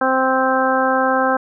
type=harmonic tone; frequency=261.6 Hz; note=C4; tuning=in tune; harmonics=1 / 2 / 3 / 4 / 5 / 6; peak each=-22 / -19 / -20 / -22 / -22 / -22 dBFS; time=0.01-1.37 s; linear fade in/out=5 ms; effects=none